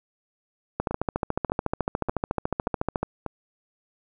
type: two click trains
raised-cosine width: 1 ms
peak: -15 / -10 dBFS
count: 5 / 32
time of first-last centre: 0.91-3.263 / 0.8-3.03 s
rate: 1.7 / 13.9 Hz
effects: none